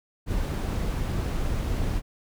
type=noise; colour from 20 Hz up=brown; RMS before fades=-27 dBFS; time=0.26-2.02 s; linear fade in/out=50 ms; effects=none